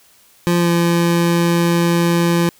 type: tone with pitch glide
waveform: 25% pulse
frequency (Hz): 173.5 to 170.82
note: F3 to F3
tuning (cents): -11 to -38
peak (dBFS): -9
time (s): 0.47-2.49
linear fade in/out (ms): 0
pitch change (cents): -27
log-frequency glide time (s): 0.58-0.69
effects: white hiss -51 dBFS RMS until 2.59 s